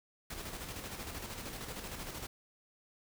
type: noise with tremolo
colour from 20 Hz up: pink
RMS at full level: -42 dBFS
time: 0.3-2.27 s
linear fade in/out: 5 ms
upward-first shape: square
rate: 13 Hz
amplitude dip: 40%
effects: none